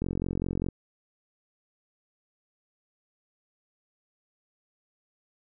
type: click train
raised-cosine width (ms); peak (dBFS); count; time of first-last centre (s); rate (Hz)
3; -17; 31; 0.02-0.687; 45
effects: none

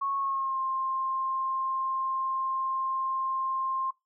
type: tone with pitch glide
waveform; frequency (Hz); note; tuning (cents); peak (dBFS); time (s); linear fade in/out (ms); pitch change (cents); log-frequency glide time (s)
sine; 1100 to 1057.6; C#6 to C6; -14 to +18; -27; 0.01-3.91; 10; -68; 0.18-0.6
effects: noise-tail reverb RT60 0.2 s tail -21 dB re dry

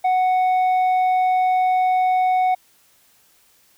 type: tone with tanh clipping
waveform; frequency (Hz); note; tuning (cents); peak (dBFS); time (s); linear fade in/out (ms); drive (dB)
sine; 740; F#5; 0; -16; 0.04-2.55; 10; 5
effects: white hiss -57 dBFS RMS until 3.77 s

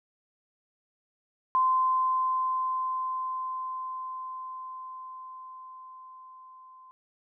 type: tone with level ramp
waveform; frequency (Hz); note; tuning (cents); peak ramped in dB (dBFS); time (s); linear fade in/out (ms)
sine; 1035; C6; -19; -20 to -49; 1.55-6.91; 0
effects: none

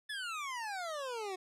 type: exponential sweep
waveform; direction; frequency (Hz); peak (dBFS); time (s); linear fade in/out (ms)
25% pulse; down; 1760 to 363.1; -34; 0.09-1.36; 10
effects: low-pass 9000 Hz 12 dB/octave

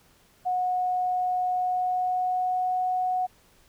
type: tone with pitch glide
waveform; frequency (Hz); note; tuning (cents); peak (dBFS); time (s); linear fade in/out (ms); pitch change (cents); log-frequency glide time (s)
sine; 730 to 735.9; F#5 to F#5; -24 to -10; -23; 0.45-3.27; 20; +14; 1.55-2.81
effects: pink hiss -60 dBFS RMS until 3.68 s

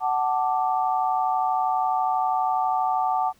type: chord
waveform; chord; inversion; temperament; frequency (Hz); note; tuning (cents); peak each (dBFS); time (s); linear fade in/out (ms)
sine; D major; first; equal with one note detuned; 747.7 / 880 / 1174.7; F#5 / A5 / D6; +18 / 0 / 0; -23 / -25 / -28; 0-3.33; 50
effects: pink hiss -60 dBFS RMS until 3.39 s

